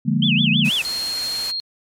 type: chord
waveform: sine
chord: Bb dominant seventh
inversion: first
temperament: equal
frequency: 146.83 / 174.61 / 207.7 / 233.1 Hz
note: D3 / F3 / Ab3 / Bb3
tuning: 0 / 0 / 0 / 0 cents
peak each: -21 / -22 / -21 / -21 dBFS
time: 0.05-0.7 s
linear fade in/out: 20 ms
type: tone with vibrato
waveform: sine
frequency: 2960 Hz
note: F#7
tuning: in tune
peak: -17 dBFS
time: 0.22-0.82 s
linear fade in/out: 5 ms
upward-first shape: sine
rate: 6.2 Hz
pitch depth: 290 cents each way
type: noise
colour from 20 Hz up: white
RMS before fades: -30 dBFS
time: 0.64-1.52 s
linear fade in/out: 20 ms
type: tone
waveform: sine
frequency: 4230 Hz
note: C8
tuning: 18 cents sharp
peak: -22 dBFS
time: 0.85-1.6 s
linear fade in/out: 0 ms
effects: low-pass 11000 Hz 12 dB/octave + MP3 96 kbps